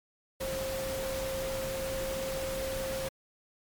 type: tone in noise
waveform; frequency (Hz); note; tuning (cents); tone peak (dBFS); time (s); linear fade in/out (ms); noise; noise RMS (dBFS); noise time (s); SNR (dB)
sine; 532; C5; +29; -33; 0.4-3.09; 10; pink; -38; 0.4-3.09; +2
effects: MP3 96 kbps